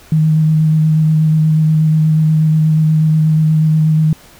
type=tone with vibrato; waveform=sine; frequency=156.4 Hz; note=D#3; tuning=9 cents sharp; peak=-8 dBFS; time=0.12-4.13 s; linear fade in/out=2 ms; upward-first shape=square; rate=8.3 Hz; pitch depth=12 cents each way; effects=pink hiss -42 dBFS RMS until 4.39 s